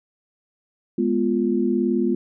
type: chord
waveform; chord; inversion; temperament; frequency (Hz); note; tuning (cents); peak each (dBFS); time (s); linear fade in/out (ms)
sine; F diminished; first; equal with one note detuned; 208.5 / 246.9 / 349.2; Ab3 / Cb4 / F4; +7 / 0 / 0; -23 / -22 / -22; 0.98-2.15; 5
effects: none